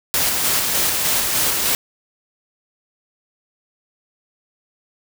white noise with tremolo, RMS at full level -18 dBFS, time 0.14-1.75 s, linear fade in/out 0 ms, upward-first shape square, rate 3.3 Hz, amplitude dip 25%, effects none

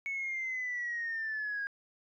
sine linear sweep, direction down, 2217 to 1624 Hz, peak -32 dBFS, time 0.06-1.67 s, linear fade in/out 0 ms, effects tanh soft clip ceiling -29 dBFS

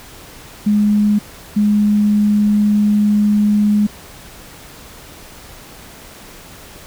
sine tone pair in turn, 208.4 / 208.4 Hz, G#3 / G#3, +6 / +6 cents, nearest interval unison, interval 0 cents, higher neither, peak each -10 dBFS, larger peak neither, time 0.66-1.19 / 1.56-3.87 s, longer second, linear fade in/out 10 ms, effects pink hiss -38 dBFS RMS until 6.86 s

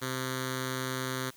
5% pulse tone with notch filter, 130 Hz, C3, 11 cents flat, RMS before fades -34 dBFS, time 0.01-1.31 s, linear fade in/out 20 ms, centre 740 Hz, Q 1, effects white hiss -57 dBFS RMS until 1.36 s

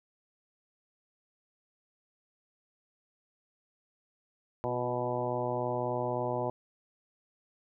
harmonic tone with a mistuned harmonic, 123.47 Hz, B2, in tune, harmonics 1 / 2 / 3 / 4 / 5 / 6 / 7 / 8, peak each -38 / -41 / -37 / -37 / -35 / -40 / -38 / -40 dBFS, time 4.64-6.5 s, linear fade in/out 0 ms, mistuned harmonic 3, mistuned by -28 cents, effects none

